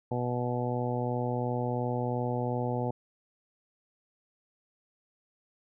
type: harmonic tone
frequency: 122.8 Hz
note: B2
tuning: 9 cents flat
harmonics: 1 / 2 / 3 / 4 / 5 / 6 / 7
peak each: -32 / -35 / -38 / -35 / -39 / -39 / -38 dBFS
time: 0.11-2.91 s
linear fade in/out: 5 ms
effects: none